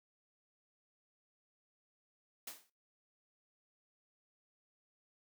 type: noise with exponential decay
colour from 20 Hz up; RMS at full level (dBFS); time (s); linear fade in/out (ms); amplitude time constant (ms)
white; -42; 2.47-2.7; 5; 50
effects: noise-tail reverb RT60 0.3 s tail -22 dB re dry + high-pass 200 Hz 12 dB/octave